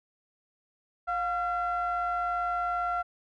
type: ring-modulated tone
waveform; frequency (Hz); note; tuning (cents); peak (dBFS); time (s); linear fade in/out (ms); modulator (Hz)
triangle; 329.6; E4; 0; -22; 1.07-3.03; 20; 1040
effects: none